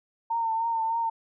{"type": "tone with vibrato", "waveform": "sine", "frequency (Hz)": 909, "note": "A#5", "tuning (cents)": -44, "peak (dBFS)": -24, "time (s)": [0.3, 1.1], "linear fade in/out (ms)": 10, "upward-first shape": "triangle", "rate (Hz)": 3.3, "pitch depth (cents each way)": 41, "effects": []}